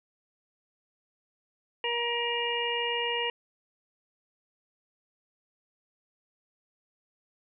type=harmonic tone; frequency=473.6 Hz; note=A#4; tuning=27 cents sharp; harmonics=1 / 2 / 4 / 5 / 6; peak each=-33 / -34 / -36 / -37 / -31 dBFS; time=1.84-3.3 s; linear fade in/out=2 ms; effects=none